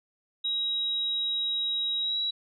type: tone with pitch glide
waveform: sine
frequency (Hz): 3825 to 3887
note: A#7 to B7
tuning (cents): +44 to -28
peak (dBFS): -26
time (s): 0.44-2.31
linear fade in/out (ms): 10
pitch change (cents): +28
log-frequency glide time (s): 2.01-2.19
effects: none